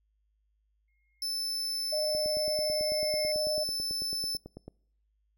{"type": "tone with exponential growth", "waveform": "sine", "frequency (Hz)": 2145, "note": "C7", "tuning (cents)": 42, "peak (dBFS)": -37, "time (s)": [0.88, 3.32], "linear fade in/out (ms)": 2, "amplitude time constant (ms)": 530}
{"type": "tone", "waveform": "40% pulse", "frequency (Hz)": 5274, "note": "E8", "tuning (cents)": 0, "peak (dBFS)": -30, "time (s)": [1.22, 4.37], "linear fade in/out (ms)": 2}
{"type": "tone with vibrato", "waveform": "sine", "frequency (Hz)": 610, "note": "D#5", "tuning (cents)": -34, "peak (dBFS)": -29, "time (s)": [1.92, 3.64], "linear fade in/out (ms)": 10, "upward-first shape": "square", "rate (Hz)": 19, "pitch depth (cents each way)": 12}
{"type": "click train", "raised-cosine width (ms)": 2, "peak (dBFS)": -29, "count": 24, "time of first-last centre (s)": [2.15, 4.68], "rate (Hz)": 9.09}
{"effects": ["noise-tail reverb RT60 0.7 s tail -26 dB re dry", "added 52 Hz sine -70 dBFS peak until 5.37 s"]}